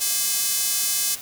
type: tone with high-pass filter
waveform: square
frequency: 233.1 Hz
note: A#3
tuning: in tune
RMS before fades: -23 dBFS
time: 0-1.16 s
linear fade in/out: 20 ms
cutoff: 6600 Hz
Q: 0.81
effects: white hiss -38 dBFS RMS until 1.21 s